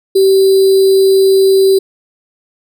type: tone with sample-and-hold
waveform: sine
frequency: 385.7 Hz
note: G4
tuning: 28 cents flat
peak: -5 dBFS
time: 0.15-1.79 s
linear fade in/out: 10 ms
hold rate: 4410 Hz
effects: none